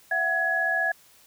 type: tone cluster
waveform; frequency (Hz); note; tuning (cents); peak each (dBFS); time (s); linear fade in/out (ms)
sine; 671 / 746 / 1680; E5 / F#5 / G#6; +31 / +14 / +19; -30 / -31 / -23; 0.11-0.92; 5
effects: white hiss -56 dBFS RMS until 1.26 s